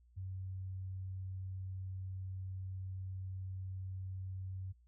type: tone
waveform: sine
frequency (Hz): 94.2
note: F#2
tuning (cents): +32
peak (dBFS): -40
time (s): 0.16-4.73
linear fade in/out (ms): 20
effects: added 60 Hz sine -63 dBFS peak until 4.87 s